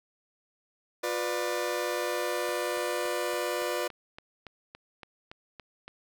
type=chord; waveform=sawtooth; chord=B diminished; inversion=second; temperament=just; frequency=355.6 / 493.9 / 592.7 Hz; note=F4 / B4 / D5; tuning=+31 / 0 / +16 cents; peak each=-30 / -29 / -29 dBFS; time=1.03-3.88 s; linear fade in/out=10 ms
type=click train; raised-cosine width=0.3 ms; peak=-27 dBFS; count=13; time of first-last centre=2.49-5.88 s; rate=3.54 Hz
effects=none